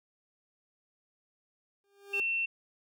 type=tone with exponential growth; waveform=40% pulse; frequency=400.6 Hz; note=G4; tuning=38 cents sharp; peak=-35 dBFS; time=1.84-2.2 s; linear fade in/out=1 ms; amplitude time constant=78 ms
type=tone; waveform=sine; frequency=2700 Hz; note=E7; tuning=41 cents sharp; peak=-28 dBFS; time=2.13-2.46 s; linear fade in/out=10 ms
effects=none